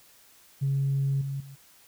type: tone with level steps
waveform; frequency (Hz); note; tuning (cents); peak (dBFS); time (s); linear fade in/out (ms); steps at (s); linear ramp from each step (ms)
sine; 137.6; C#3; -12; -22 / -29 / -42; 0.61-1.56; 20; 1.21 / 1.4; 5
effects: tanh soft clip ceiling -19 dBFS + white hiss -57 dBFS RMS until 1.87 s